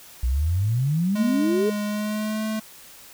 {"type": "exponential sweep", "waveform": "sine", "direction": "up", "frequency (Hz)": [58.27, 437.1], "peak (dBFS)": -19, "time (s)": [0.23, 1.7], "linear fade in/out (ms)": 5}
{"type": "tone with pitch glide", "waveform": "square", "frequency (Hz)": [207.7, 217.5], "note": ["G#3", "A3"], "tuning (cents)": [0, -20], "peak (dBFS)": -25, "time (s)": [1.15, 2.6], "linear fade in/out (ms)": 10, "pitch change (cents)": 80, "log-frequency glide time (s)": [1.85, 2.46]}
{"effects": ["white hiss -46 dBFS RMS until 3.13 s"]}